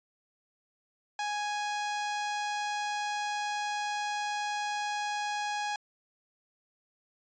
sawtooth tone, 830.6 Hz, G#5, in tune, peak -27 dBFS, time 1.19-5.76 s, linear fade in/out 2 ms, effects resampled to 16000 Hz

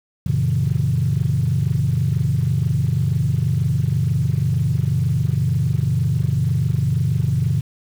sine chord, F# dominant seventh, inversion none, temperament equal, 92.5 / 116.54 / 138.59 / 164.81 Hz, F#2 / A#2 / C#3 / E3, 0 / 0 / 0 / 0 cents, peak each -23 / -20 / -19 / -23 dBFS, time 0.26-7.61 s, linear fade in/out 5 ms, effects tanh soft clip ceiling -9 dBFS + 7-bit

